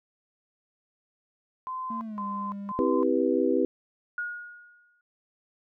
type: tone bursts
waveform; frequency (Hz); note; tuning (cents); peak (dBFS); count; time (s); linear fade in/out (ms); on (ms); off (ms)
sine; 1031; C6; -26; -31; 3; 1.67-3.03; 0; 340; 170
type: tone with pitch glide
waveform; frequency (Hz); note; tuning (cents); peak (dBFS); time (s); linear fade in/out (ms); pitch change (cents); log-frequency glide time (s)
triangle; 226.2 to 200.4; A3 to G3; +48 to +38; -32; 1.9-2.72; 5; -210; 2.03-2.23
type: chord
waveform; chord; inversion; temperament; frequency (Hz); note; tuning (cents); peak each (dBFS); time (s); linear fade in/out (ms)
sine; C major seventh; none; just; 261.6 / 327 / 392.4 / 490.5; C4 / E4 / G4 / B4; 0 / -14 / +2 / -12; -27; 2.79-3.65; 0
type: tone with exponential decay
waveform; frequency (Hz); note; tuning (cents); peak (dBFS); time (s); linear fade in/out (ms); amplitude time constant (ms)
sine; 1440; F#6; -47; -27; 4.18-5.01; 2; 180
effects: none